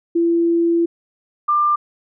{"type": "tone pair in turn", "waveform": "sine", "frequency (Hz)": [337.7, 1192], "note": ["E4", "D6"], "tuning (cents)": [42, 25], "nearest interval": "octave + minor seventh", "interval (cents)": 2183, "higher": "second", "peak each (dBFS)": -13, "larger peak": "neither", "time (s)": [[0.15, 0.86], [1.48, 1.76]], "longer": "first", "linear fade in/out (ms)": 10, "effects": []}